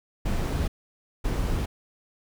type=noise bursts at uneven times; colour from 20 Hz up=brown; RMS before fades=-26 dBFS; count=2; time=0.25-0.68 / 1.24-1.66 s; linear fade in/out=10 ms; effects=none